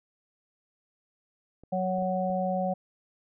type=clicks; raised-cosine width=2 ms; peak=-36 / -35 / -36 / -34 dBFS; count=4; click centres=1.636 / 1.984 / 2.024 / 2.301 s
type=harmonic tone; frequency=185.4 Hz; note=F#3; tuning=4 cents sharp; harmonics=1 / 3 / 4; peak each=-30 / -30 / -30 dBFS; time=1.72-2.74 s; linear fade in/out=10 ms
effects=none